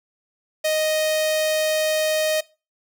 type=tone with notch filter; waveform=sawtooth; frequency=622.3 Hz; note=D#5; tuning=in tune; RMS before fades=-21 dBFS; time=0.64-2.41 s; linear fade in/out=10 ms; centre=1300 Hz; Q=1.9; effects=noise-tail reverb RT60 0.3 s tail -21 dB re dry